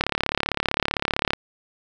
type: click train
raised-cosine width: 0.3 ms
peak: -4 dBFS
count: 48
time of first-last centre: 0.01-1.334 s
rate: 35.5 Hz
effects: none